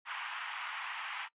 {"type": "band-pass noise", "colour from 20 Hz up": "pink", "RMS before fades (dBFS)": -41, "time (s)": [0.05, 1.29], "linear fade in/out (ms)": 50, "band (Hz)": [870, 3200], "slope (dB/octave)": 48, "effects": ["noise-tail reverb RT60 0.1 s tail -20 dB re dry", "resampled to 8000 Hz"]}